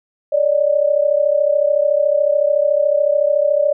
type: tone pair together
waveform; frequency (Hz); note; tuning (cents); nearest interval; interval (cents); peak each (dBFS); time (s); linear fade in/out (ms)
sine; 568.2 / 602; C#5 / D5; +43 / +43; minor second; 100; -15; 0.32-3.73; 10
effects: none